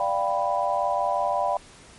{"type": "chord", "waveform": "sine", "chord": "G dominant seventh", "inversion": "second", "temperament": "equal", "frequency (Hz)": [587.3, 698.5, 784, 987.8], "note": ["D5", "F5", "G5", "B5"], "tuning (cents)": [0, 0, 0, 0], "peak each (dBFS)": -27, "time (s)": [0, 1.57], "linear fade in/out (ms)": 2, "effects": ["pink hiss -49 dBFS RMS until 1.98 s", "MP3 48 kbps"]}